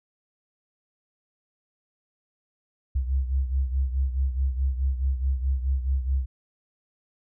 sine beating tone pair, 65.4 / 70.1 Hz, C2 / C#2, 0 / +20 cents, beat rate 4.7 Hz, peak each -23 / -29 dBFS, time 2.95-6.26 s, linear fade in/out 10 ms, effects none

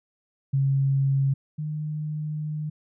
sine tone pair in turn, 136.8 / 152.33 Hz, C#3 / D#3, -23 / -36 cents, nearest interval major second, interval 187 cents, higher second, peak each -19 / -27 dBFS, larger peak first, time 0.53-1.34 / 1.58-2.7 s, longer second, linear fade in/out 10 ms, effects none

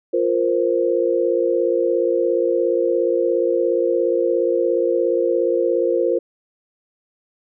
sine chord, F suspended fourth, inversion none, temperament equal, 349.2 / 466.2 / 523.3 Hz, F4 / Bb4 / C5, 0 / 0 / 0 cents, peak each -20 dBFS, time 0.13-6.19 s, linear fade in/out 10 ms, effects none

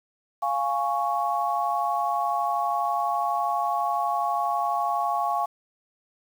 sine chord, Db major, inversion first, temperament equal, 698.5 / 830.6 / 1108.7 Hz, F5 / Ab5 / Db6, 0 / 0 / 0 cents, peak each -27 / -27 / -27 dBFS, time 0.42-5.46 s, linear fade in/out 10 ms, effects 8-bit

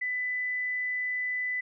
sine tone, 1997 Hz, B6, 19 cents sharp, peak -28 dBFS, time 0.01-1.61 s, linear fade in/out 10 ms, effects none

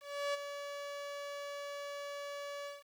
sawtooth tone with ADSR envelope, 571 Hz, D5, 49 cents flat, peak -28 dBFS, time 0-2.84 s, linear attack 340 ms, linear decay 19 ms, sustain -9 dB, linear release 180 ms, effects low-pass 6000 Hz 12 dB/octave + 10-bit

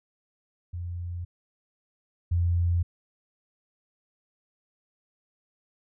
sine tone pair in turn, 87.31 / 86.51 Hz, F2 / F2, 0 / -16 cents, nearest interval unison, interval 16 cents, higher first, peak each -31 / -21 dBFS, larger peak second, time 0.73-1.25 / 2.31-2.83 s, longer neither, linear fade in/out 10 ms, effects none

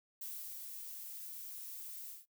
violet noise with ADSR envelope, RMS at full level -44 dBFS, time 0.21-2.26 s, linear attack 5 ms, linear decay 340 ms, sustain -3 dB, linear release 170 ms, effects noise-tail reverb RT60 0.1 s tail -19 dB re dry

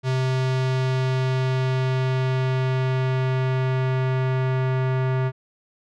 square tone with low-pass filter sweep, 130.1 Hz, C3, 9 cents flat, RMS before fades -22 dBFS, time 0.03-5.32 s, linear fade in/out 50 ms, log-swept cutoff 5100 to 1900 Hz, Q 0.93, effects none

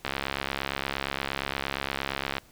click train, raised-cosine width 0.3 ms, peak -12 dBFS, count 161, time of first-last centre 0.05-2.382 s, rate 68.6 Hz, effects pink hiss -57 dBFS RMS until 2.51 s

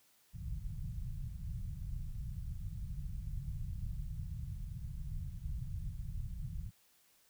pink low-pass noise, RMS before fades -41 dBFS, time 0.33-6.71 s, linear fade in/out 20 ms, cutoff 160 Hz, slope 48 dB/octave, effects white hiss -69 dBFS RMS until 7.29 s

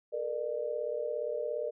sine tone cluster, 440.2 / 477.5 / 601 Hz, A4 / A#4 / D5, +1 / +42 / +40 cents, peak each -39 / -35 / -35 dBFS, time 0.12-1.71 s, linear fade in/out 20 ms, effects none

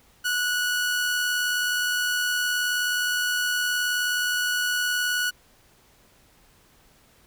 sawtooth tone with amplitude modulation, 1469 Hz, F#6, 13 cents flat, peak -18 dBFS, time 0.24-5.31 s, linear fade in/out 20 ms, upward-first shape sine, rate 79.2 Hz, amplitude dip 25%, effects pink hiss -58 dBFS RMS until 7.26 s

